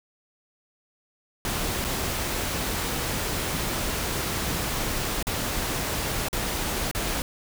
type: noise with dropouts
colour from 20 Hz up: pink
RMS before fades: -28 dBFS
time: 1.45-7.22 s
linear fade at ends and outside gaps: 1 ms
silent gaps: 1.843-1.847 / 5.227-5.269 / 6.285-6.329 / 6.913-6.949 s
effects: none